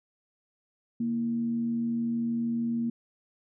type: tone with frequency modulation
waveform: sine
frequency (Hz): 233.1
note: A#3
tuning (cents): 0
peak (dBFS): -26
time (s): 1-2.9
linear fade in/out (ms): 5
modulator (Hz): 93.3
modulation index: 0.24
effects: none